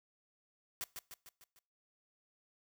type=noise with echo; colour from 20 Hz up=white; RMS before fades=-40 dBFS; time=0.81-0.84 s; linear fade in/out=0 ms; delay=150 ms; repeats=5; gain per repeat=-5 dB; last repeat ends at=1.59 s; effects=noise-tail reverb RT60 0.4 s tail -23 dB re dry